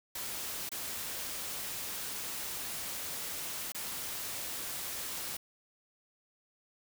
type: noise with dropouts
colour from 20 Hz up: white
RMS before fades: -39 dBFS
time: 0.15-5.37 s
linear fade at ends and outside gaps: 5 ms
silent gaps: 0.692-0.716 / 3.721-3.746 s
effects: none